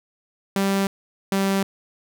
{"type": "tone pair in turn", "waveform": "sawtooth", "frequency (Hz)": [196, 195.02], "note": ["G3", "G3"], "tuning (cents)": [0, -9], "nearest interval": "unison", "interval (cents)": 9, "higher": "first", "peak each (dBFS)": -15, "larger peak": "neither", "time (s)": [[0.56, 0.87], [1.32, 1.63]], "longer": "neither", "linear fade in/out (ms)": 2, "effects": []}